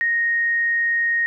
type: tone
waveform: sine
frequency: 1864.7 Hz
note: A#6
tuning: in tune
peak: -17 dBFS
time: 0.01-1.26 s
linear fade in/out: 0 ms
effects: none